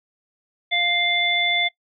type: harmonic tone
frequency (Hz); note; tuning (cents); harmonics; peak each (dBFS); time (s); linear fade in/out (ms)
698.5; F5; 0; 1 / 3 / 5; -27 / -21 / -21; 0.71-1.69; 20
effects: noise-tail reverb RT60 0.1 s tail -20 dB re dry